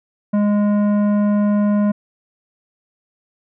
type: tone with tanh clipping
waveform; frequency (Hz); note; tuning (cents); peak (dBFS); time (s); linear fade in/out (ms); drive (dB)
sine; 206.5; G#3; -10; -15; 0.33-1.92; 10; 12
effects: none